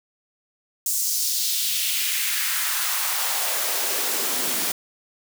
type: noise with high-pass filter sweep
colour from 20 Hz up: white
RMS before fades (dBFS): -24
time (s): 0.86-4.72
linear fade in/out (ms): 2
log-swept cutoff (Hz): 7200 to 200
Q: 1.7
effects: none